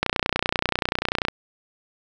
click train, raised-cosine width 0.3 ms, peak -4 dBFS, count 39, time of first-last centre 0.03-1.284 s, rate 30.3 Hz, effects none

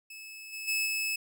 sawtooth tone with level steps, 2600 Hz, E7, 24 cents flat, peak -40 / -34 / -24 / -26 dBFS, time 0.1-1.16 s, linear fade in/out 5 ms, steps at 0.52 / 0.67 / 0.85 s, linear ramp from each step 20 ms, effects none

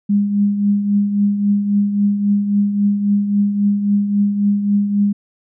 sine tone with tremolo, 203.3 Hz, G#3, 37 cents flat, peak -10 dBFS, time 0.09-5.13 s, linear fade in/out 10 ms, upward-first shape triangle, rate 3.7 Hz, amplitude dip 60%, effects none

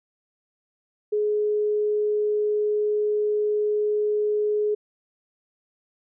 sine tone, 420.5 Hz, G#4, 22 cents sharp, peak -20 dBFS, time 1.12-4.75 s, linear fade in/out 10 ms, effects none

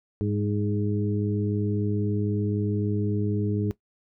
harmonic tone with a mistuned harmonic, 103.83 Hz, G#2, in tune, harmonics 1 / 2 / 3 / 4, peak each -26 / -29 / -31 / -32 dBFS, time 0.21-3.71 s, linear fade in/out 0 ms, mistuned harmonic 2, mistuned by -25 cents, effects noise-tail reverb RT60 0.1 s tail -17 dB re dry

